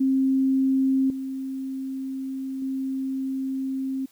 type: tone with level steps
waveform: sine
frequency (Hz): 266.1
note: C4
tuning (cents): +29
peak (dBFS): -18 / -28 / -25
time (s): 0-4.06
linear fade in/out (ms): 10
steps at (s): 1.1 / 2.62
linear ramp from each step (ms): 2
effects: white hiss -59 dBFS RMS until 4.11 s